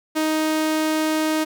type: tone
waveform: sawtooth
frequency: 312.4 Hz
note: D#4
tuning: 7 cents sharp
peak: -15 dBFS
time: 0.15-1.45 s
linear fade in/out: 20 ms
effects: none